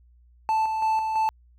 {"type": "tone with tremolo", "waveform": "triangle", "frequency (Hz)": 879, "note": "A5", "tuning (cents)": -2, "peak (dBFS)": -18, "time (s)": [0.49, 1.29], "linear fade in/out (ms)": 0, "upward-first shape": "square", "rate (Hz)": 3, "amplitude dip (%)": 40, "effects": ["added 60 Hz sine -53 dBFS peak until 1.58 s"]}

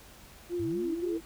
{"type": "tone with vibrato", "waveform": "sine", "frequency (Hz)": 340.5, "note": "F4", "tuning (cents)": -44, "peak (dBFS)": -29, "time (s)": [0.49, 1.21], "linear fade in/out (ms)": 50, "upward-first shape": "sine", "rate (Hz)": 4, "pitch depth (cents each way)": 59}
{"type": "linear sweep", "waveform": "sine", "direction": "up", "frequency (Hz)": [81.4, 465.7], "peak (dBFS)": -36, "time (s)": [0.59, 1.18], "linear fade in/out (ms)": 10}
{"effects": ["added 50 Hz sine -59 dBFS peak until 1.25 s", "pink hiss -53 dBFS RMS until 1.25 s"]}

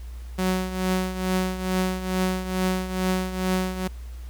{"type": "tone with tremolo", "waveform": "sawtooth", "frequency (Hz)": 185.6, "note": "F#3", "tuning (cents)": 6, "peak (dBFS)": -16, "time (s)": [0.38, 3.88], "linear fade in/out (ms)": 10, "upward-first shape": "triangle", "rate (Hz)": 2.3, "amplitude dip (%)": 75, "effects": ["added 60 Hz sine -34 dBFS peak until 4.29 s", "pink hiss -53 dBFS RMS until 4.29 s"]}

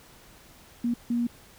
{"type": "tone bursts at uneven times", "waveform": "sine", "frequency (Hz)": 237.9, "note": "A#3", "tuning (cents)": 35, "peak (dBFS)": -23, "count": 2, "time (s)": [[0.84, 0.94], [1.1, 1.27]], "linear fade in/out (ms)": 5, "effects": ["pink hiss -53 dBFS RMS until 1.58 s"]}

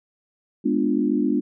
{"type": "chord", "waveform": "sine", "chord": "G# diminished seventh", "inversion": "none", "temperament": "equal with one note detuned", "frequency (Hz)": [207.7, 246.9, 294.9, 349.2], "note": ["G#3", "B3", "D4", "F4"], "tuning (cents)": [0, 0, 7, 0], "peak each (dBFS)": [-25, -23, -22, -27], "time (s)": [0.64, 1.41], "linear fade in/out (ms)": 20, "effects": []}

